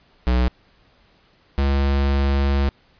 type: tone pair in turn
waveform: square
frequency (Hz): 61.74 / 69.3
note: B1 / C#2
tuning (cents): 0 / 0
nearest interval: major second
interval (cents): 200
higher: second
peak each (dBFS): -16 / -17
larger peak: first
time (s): 0.27-0.48 / 1.58-2.69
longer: second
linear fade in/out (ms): 0
effects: pink hiss -57 dBFS RMS until 2.99 s + resampled to 11025 Hz